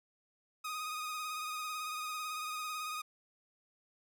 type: tone with vibrato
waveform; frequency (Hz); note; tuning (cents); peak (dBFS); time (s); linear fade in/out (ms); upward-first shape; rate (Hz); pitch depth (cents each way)
sawtooth; 1244.5; D#6; 0; -34; 0.64-3.02; 10; sine; 18; 32
effects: none